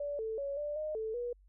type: tone with pitch steps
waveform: sine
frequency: 577 / 442.6 / 560 / 589 / 614 / 439.9 / 483.1 Hz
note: D5 / A4 / C#5 / D5 / D#5 / A4 / B4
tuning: -31 / +10 / +18 / +5 / -23 / 0 / -38 cents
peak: -34 dBFS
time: 0-1.33 s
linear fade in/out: 5 ms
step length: 190 ms
effects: added 48 Hz sine -59 dBFS peak until 1.48 s